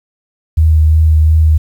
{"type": "tone with vibrato", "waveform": "sine", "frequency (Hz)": 78.5, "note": "D#2", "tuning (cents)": 16, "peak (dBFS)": -5, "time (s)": [0.57, 1.58], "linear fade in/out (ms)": 10, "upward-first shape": "triangle", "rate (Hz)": 2.8, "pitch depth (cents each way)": 22, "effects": ["7-bit"]}